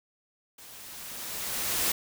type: noise with level ramp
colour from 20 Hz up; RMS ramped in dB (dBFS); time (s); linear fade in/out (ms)
white; -49 to -26; 0.58-1.92; 5
effects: none